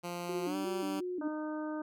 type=tone with pitch glide; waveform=10% pulse; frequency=174.61 to 192.63 Hz; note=F3 to G3; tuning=0 to -30 cents; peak=-29 dBFS; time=0.03-1.01 s; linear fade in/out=20 ms; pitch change=+170 cents; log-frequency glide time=0.45-0.56 s
type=tone with vibrato; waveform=sine; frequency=327.5 Hz; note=E4; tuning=11 cents flat; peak=-34 dBFS; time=0.29-1.28 s; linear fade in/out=5 ms; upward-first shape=square; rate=2.8 Hz; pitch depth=170 cents each way
type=harmonic tone; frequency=306.8 Hz; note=D#4; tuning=24 cents flat; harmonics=1 / 2 / 3 / 4 / 5; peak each=-36 / -42 / -46 / -48 / -50 dBFS; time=1.21-1.82 s; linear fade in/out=5 ms
effects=none